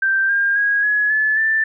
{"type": "tone with pitch steps", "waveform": "sine", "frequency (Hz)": [1568, 1606.5, 1646, 1686.4, 1727.8, 1770.2], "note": ["G6", "G6", "G#6", "G#6", "A6", "A6"], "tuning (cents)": [0, 42, -16, 26, -32, 10], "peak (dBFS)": -14, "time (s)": [0.02, 1.64], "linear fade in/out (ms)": 5, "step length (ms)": 270, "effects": []}